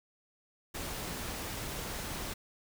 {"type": "noise", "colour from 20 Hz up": "pink", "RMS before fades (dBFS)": -39, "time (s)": [0.74, 2.34], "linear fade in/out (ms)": 10, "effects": []}